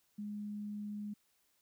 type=tone; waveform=sine; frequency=207.7 Hz; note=G#3; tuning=in tune; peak=-39 dBFS; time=0.18-1.14 s; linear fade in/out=10 ms; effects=white hiss -75 dBFS RMS until 1.61 s